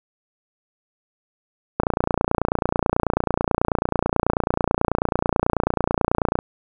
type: click train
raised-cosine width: 1 ms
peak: -4 dBFS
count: 135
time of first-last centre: 1.8-6.389 s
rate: 29.2 Hz
effects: none